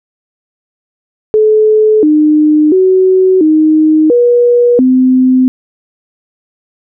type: tone with pitch steps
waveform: sine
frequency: 431 / 304 / 374.7 / 311 / 482.7 / 256.9 Hz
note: A4 / D#4 / F#4 / D#4 / B4 / C4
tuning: -36 / -40 / +22 / -1 / -40 / -32 cents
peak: -4 dBFS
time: 1.34-5.48 s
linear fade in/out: 0 ms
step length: 690 ms
effects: none